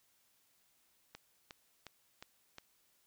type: click train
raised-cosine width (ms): 0.2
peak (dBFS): -30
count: 5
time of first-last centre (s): 1.15-2.584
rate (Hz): 2.79
effects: white hiss -73 dBFS RMS until 3.06 s